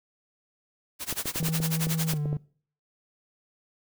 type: noise with tremolo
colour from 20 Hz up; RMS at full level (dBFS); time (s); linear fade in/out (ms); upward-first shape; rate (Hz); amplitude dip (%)
white; -29; 0.99-2.18; 50; sine; 11; 95
type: clicks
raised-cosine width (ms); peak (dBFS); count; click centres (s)
2; -21; 10; 1.126 / 1.257 / 1.359 / 1.428 / 1.486 / 1.602 / 1.869 / 2.136 / 2.257 / 2.329
type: tone with pitch glide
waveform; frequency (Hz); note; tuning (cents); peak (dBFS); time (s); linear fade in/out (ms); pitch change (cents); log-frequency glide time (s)
triangle; 161.1 to 147.73; E3 to D3; -39 to +11; -24; 1.4-2.37; 2; -150; 2.09-2.2
effects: noise-tail reverb RT60 0.5 s tail -23 dB re dry